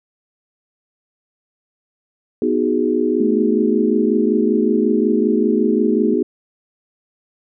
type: chord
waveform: sine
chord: G# minor seventh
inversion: first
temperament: equal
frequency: 246.9 / 311.1 / 370 / 415.3 Hz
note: B3 / D#4 / F#4 / G#4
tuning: 0 / 0 / 0 / 0 cents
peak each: -20 dBFS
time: 2.42-6.23 s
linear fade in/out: 2 ms
type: tone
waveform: sine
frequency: 221.5 Hz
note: A3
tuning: 12 cents sharp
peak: -18 dBFS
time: 3.2-6.14 s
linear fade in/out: 5 ms
effects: none